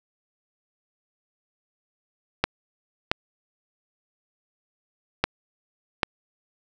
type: clicks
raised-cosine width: 0.3 ms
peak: -3 dBFS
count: 4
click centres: 2.44 / 3.115 / 5.24 / 6.032 s
effects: none